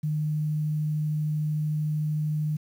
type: tone with quantisation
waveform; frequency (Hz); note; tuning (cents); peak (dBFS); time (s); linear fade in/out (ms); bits
sine; 152.2; D#3; -38; -24; 0.03-2.57; 10; 9
effects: none